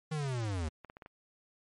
square linear sweep, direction down, 160 to 73.8 Hz, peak -33 dBFS, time 0.11-0.69 s, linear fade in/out 10 ms
clicks, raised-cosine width 0.5 ms, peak -33 dBFS, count 5, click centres 0.847 / 0.899 / 0.969 / 1.022 / 1.061 s
effects MP3 48 kbps

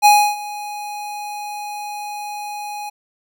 square tone with ADSR envelope, 830.6 Hz, G#5, in tune, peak -7 dBFS, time 0.02-2.9 s, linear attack 35 ms, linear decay 300 ms, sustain -20 dB, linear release 13 ms, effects none

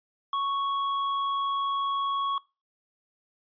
triangle tone with hard clipping, 1108.7 Hz, C#6, in tune, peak -27 dBFS, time 0.33-2.38 s, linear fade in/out 2 ms, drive 11 dB, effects noise-tail reverb RT60 0.3 s tail -23 dB re dry + resampled to 11025 Hz

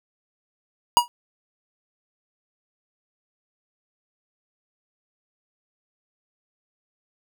square tone with exponential decay, 960 Hz, B5, 49 cents flat, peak -8 dBFS, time 0.97-1.08 s, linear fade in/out 0 ms, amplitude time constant 22 ms, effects none

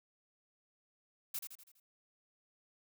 blue noise with echo, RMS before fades -39 dBFS, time 1.34-1.39 s, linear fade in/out 5 ms, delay 82 ms, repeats 5, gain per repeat -6 dB, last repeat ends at 1.8 s, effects none

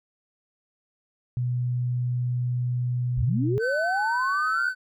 sine tone, 123.47 Hz, B2, in tune, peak -23 dBFS, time 1.37-3.58 s, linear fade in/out 0 ms
sine linear sweep, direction up, 36.15 to 1480 Hz, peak -24 dBFS, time 3.17-4.7 s, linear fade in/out 10 ms
triangle tone with vibrato, 1516 Hz, F#6, 42 cents sharp, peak -24 dBFS, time 3.59-4.75 s, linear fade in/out 50 ms, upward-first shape square, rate 4 Hz, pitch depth 10 cents each way
effects none

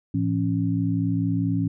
sine tone cluster, 110.9 / 171 / 275.6 Hz, A2 / F3 / C#4, +14 / -36 / -10 cents, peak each -25 dBFS, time 0.14-1.68 s, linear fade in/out 5 ms, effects none

